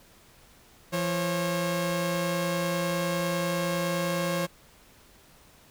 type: tone pair together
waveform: sawtooth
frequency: 170.72 / 542 Hz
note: F3 / C#5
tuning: -39 / -39 cents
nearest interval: octave + minor sixth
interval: 2000 cents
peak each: -25 dBFS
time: 0.92-4.47 s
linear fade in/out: 20 ms
effects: pink hiss -56 dBFS RMS until 5.7 s